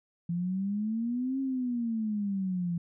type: exponential two-way sweep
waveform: sine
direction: up then down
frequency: 168.7 to 271.3 to 168.7 Hz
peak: -28 dBFS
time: 0.29-2.78 s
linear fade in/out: 5 ms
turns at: 1.4 s
effects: none